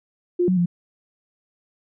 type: tone with pitch steps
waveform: sine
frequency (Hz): 353.9 / 184.4 / 174.5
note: F4 / F#3 / F3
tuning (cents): +23 / -6 / -1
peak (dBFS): -16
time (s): 0.39-0.66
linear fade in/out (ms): 10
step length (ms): 90
effects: none